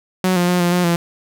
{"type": "tone with pitch steps", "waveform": "sawtooth", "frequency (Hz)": [185.1, 176.3, 178.9, 174.4, 178.5, 170.8], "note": ["F#3", "F3", "F3", "F3", "F3", "F3"], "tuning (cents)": [1, 17, 42, -2, 38, -38], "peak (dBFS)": -10, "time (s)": [0.24, 0.96], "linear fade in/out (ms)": 2, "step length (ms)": 120, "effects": []}